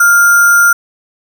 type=tone with sample-and-hold; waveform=sine; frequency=1404 Hz; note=F6; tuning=9 cents sharp; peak=-4 dBFS; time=0-0.73 s; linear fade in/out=5 ms; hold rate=7350 Hz; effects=none